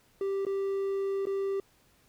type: tone with dropouts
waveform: triangle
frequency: 392 Hz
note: G4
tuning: in tune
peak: -26 dBFS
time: 0.21-1.6 s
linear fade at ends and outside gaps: 2 ms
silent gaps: 0.451-0.466 / 1.255-1.269 s
effects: pink hiss -65 dBFS RMS until 2.08 s